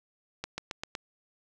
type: accelerating click train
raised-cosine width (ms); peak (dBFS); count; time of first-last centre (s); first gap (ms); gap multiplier
0.2; -17; 5; 0.44-0.952; 140; 0.94
effects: none